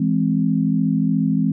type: chord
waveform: sine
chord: E augmented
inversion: none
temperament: equal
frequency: 164.81 / 207.7 / 261.6 Hz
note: E3 / G#3 / B#3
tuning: 0 / 0 / 0 cents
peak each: -20 dBFS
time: 0-1.52 s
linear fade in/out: 5 ms
effects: none